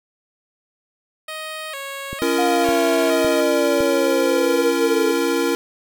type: tone with vibrato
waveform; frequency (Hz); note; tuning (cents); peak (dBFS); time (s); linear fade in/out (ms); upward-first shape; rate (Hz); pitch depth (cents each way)
10% pulse; 587.3; D5; 0; -20; 1.28-3.41; 5; square; 1.1; 110
type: click train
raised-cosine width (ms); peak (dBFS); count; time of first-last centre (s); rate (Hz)
3; -17; 4; 2.13-3.806; 1.79
type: chord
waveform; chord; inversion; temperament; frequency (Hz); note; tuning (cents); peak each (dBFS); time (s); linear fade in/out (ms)
square; Bb minor; first; equal with one note detuned; 277.2 / 340.5 / 466.2; Db4 / F4 / Bb4; 0 / -44 / 0; -24 / -22 / -22; 2.22-5.55; 0
type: linear sweep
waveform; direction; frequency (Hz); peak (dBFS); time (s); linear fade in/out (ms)
sine; down; 720 to 427.8; -19; 2.38-5.12; 10
effects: none